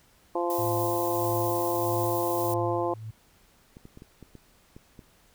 harmonic tone, 173.2 Hz, F3, 14 cents flat, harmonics 2 / 3 / 4 / 5 / 6, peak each -29 / -31 / -32 / -33 / -34 dBFS, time 0.35-2.94 s, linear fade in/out 5 ms
violet noise, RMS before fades -36 dBFS, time 0.5-2.54 s, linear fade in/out 2 ms
sine tone with tremolo, 110 Hz, A2, in tune, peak -30 dBFS, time 0.58-3.11 s, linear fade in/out 10 ms, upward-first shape sine, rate 1.6 Hz, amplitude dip 75%
clicks, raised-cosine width 3 ms, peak -32 dBFS, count 8, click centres 3.769 / 3.854 / 3.974 / 4.021 / 4.227 / 4.353 / 4.765 / 4.992 s
effects pink hiss -61 dBFS RMS until 5.34 s

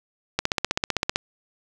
click train, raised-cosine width 0.2 ms, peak -4 dBFS, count 13, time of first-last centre 0.39-1.159 s, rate 15.6 Hz, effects none

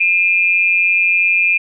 sine tone pair together, 2412 / 2595 Hz, D7 / E7, +46 / -28 cents, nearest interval minor second, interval 126 cents, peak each -12 / -16 dBFS, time 0-1.58 s, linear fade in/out 10 ms, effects none

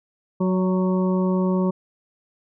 harmonic tone with a mistuned harmonic, 185 Hz, F#3, in tune, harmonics 1 / 2 / 3 / 5 / 6, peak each -19 / -25 / -29 / -33 / -35 dBFS, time 0.4-1.71 s, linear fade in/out 10 ms, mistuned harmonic 3, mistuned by +17 cents, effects none

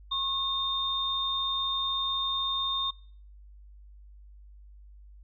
sine tone pair together, 1084 / 3646 Hz, C#6 / A#7, -39 / -39 cents, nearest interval octave + major sixth, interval 2100 cents, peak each -33 / -28 dBFS, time 0.11-2.91 s, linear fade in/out 10 ms, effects noise-tail reverb RT60 0.5 s tail -22 dB re dry + added 50 Hz sine -48 dBFS peak until 5.23 s

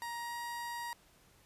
30% pulse tone with pitch glide, 942 to 947.5 Hz, A#5 to A#5, +18 to +28 cents, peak -36 dBFS, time 0.02-0.93 s, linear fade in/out 0 ms, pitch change +10 cents, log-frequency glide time 0.16-0.36 s, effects pink hiss -65 dBFS RMS until 1.45 s + resampled to 32000 Hz

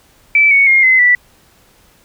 sine tone with pitch steps, 2316 / 2223 / 2134 / 2048 / 1965.6 Hz, D7 / C#7 / C7 / C7 / B6, -25 / +4 / +34 / -38 / -9 cents, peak -6 dBFS, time 0.35-1.15 s, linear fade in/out 2 ms, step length 160 ms, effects pink hiss -50 dBFS RMS until 2.04 s

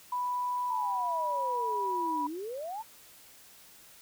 sine tone with pitch glide, 987.8 to 977 Hz, B5 to B5, 0 to -19 cents, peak -29 dBFS, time 0.12-2.27 s, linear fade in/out 5 ms, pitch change -19 cents, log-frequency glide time 0.64-1.29 s
sine exponential two-way sweep, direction down then up, 932.3 to 287.3 to 932.3 Hz, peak -35 dBFS, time 0.69-2.83 s, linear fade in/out 20 ms, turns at 2.26 s
effects white hiss -55 dBFS RMS until 4.01 s

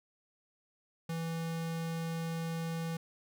square tone, 164.81 Hz, E3, in tune, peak -35 dBFS, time 1.09-2.97 s, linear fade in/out 5 ms, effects none

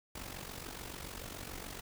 pink noise with amplitude modulation, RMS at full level -42 dBFS, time 0.15-1.81 s, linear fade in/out 5 ms, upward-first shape sine, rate 47 Hz, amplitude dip 70%, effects none

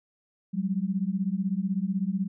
sine beating tone pair, 183.9 / 199.9 Hz, F#3 / G3, -10 / +34 cents, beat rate 16 Hz, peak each -28 dBFS, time 0.53-2.28 s, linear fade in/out 20 ms, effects none

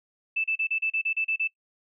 sine tone bursts, 2637 Hz, E7, in tune, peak -23 dBFS, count 10, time 0.36-1.477 s, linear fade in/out 10 ms, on 82 ms, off 33 ms, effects noise-tail reverb RT60 0.1 s tail -22 dB re dry

